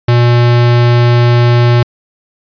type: tone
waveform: square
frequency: 120.2 Hz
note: B2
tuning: 46 cents flat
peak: -6 dBFS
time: 0.08-1.83 s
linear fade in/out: 5 ms
effects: resampled to 11025 Hz